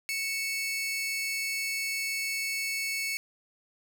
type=tone pair together; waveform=sawtooth; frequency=2217 / 2637 Hz; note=C#7 / E7; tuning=0 / 0 cents; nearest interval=minor third; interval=300 cents; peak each=-27 / -34 dBFS; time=0.09-3.17 s; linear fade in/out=0 ms; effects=none